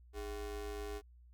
square ring-modulated tone, 180 Hz, F#3, 47 cents flat, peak -38 dBFS, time 0.13-1.02 s, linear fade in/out 50 ms, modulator 232 Hz, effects added 60 Hz sine -57 dBFS peak until 1.33 s

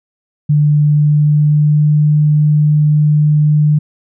sine tone with pitch glide, 148.5 to 150.31 Hz, D3 to D3, +20 to +41 cents, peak -7 dBFS, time 0.49-3.79 s, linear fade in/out 10 ms, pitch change +21 cents, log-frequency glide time 0.84-2.07 s, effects none

